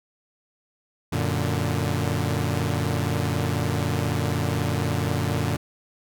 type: chord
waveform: sawtooth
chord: Gb augmented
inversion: none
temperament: equal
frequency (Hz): 92.5 / 116.54 / 146.83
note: Gb2 / Bb2 / D3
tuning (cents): 0 / 0 / 0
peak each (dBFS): -23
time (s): 1.12-5.57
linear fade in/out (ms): 10
effects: none